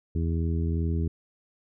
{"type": "harmonic tone", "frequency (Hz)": 82.41, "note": "E2", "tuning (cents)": 0, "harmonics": [1, 2, 3, 4, 5], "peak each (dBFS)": [-25, -31, -35, -37, -39], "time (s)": [0.15, 1.08], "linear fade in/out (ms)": 5, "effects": []}